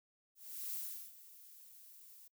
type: noise with ADSR envelope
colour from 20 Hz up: violet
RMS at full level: -41 dBFS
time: 0.35-2.28 s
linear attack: 380 ms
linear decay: 390 ms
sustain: -17 dB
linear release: 7 ms
effects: noise-tail reverb RT60 0.1 s tail -25 dB re dry